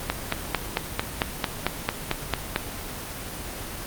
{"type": "click train", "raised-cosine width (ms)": 0.3, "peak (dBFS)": -5, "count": 12, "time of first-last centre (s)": [0.1, 2.561], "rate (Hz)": 4.47, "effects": ["pink hiss -34 dBFS RMS until 3.86 s", "Opus 24 kbps"]}